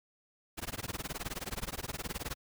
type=noise with tremolo; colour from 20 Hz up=pink; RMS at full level=-36 dBFS; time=0.57-2.35 s; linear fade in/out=20 ms; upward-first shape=sine; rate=19 Hz; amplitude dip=100%; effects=none